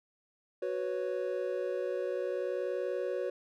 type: chord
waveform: triangle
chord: F# suspended fourth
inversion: none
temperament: equal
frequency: 370 / 493.9 / 554.4 Hz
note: F#4 / B4 / C#5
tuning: 0 / 0 / 0 cents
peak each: -34 dBFS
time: 0.62-3.3 s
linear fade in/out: 5 ms
effects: none